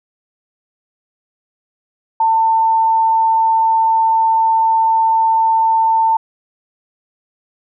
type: tone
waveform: sine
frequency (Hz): 896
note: A5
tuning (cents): +31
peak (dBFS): -10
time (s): 2.2-6.17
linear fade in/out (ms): 5
effects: none